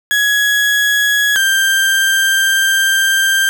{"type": "tone pair in turn", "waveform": "35% pulse", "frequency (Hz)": [1673, 1579.1], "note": ["G#6", "G6"], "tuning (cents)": [12, 12], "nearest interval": "minor second", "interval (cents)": 100, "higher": "first", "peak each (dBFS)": -9, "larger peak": "neither", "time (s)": [[0.11, 1.36], [1.36, 3.49]], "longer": "second", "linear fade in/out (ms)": 0, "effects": []}